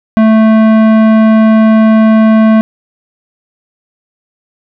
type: tone with tanh clipping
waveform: sine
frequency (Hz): 220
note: A3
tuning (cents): 0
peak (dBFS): -5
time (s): 0.17-2.61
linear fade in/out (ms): 0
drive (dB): 16
effects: none